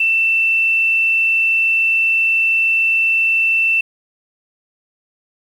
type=tone with quantisation; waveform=sine; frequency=2673 Hz; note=E7; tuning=23 cents sharp; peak=-12 dBFS; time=0-3.81 s; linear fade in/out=5 ms; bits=7; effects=none